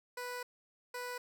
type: tone pair in turn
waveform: 15% pulse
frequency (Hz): 493.1 / 493.1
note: B4 / B4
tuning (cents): -3 / -3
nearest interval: unison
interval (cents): 0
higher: neither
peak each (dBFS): -33 / -33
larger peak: neither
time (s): 0.17-0.43 / 0.94-1.18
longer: first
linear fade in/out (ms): 5
effects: none